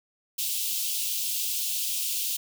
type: high-pass noise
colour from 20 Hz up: white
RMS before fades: -29 dBFS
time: 0.38-2.37 s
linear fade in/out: 10 ms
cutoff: 2700 Hz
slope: 48 dB/octave
effects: none